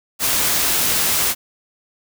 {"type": "noise", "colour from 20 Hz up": "white", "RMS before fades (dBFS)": -18, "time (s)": [0.19, 1.35], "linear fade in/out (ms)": 50, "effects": []}